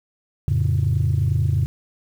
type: chord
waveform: sine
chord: F augmented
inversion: none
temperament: equal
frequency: 87.31 / 110 / 138.59 Hz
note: F2 / A2 / C#3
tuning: 0 / 0 / 0 cents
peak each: -20 dBFS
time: 0.48-1.66 s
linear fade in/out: 0 ms
effects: tanh soft clip ceiling -11 dBFS + 8-bit